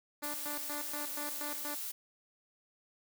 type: tone with tremolo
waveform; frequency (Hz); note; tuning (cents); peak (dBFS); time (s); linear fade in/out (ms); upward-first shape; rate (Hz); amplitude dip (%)
10% pulse; 293.7; D4; 0; -31; 0.22-1.75; 10; square; 4.2; 80
type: noise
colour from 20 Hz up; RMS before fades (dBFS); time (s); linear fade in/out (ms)
blue; -40; 0.23-1.92; 10
effects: none